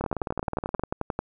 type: two click trains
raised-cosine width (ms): 1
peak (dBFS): -15 / -12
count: 16 / 14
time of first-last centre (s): 0.01-0.795 / 0.04-1.19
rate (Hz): 19.1 / 11.3
effects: none